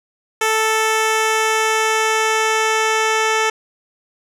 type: tone with low-pass filter sweep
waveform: 10% pulse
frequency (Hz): 440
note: A4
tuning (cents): 0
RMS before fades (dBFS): -17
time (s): 0.41-3.5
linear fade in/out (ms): 5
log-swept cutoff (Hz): 11000 to 6900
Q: 0.91
effects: none